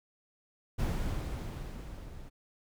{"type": "noise with level ramp", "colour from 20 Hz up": "brown", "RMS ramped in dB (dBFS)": [-30, -48], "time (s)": [0.78, 2.3], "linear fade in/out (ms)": 20, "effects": []}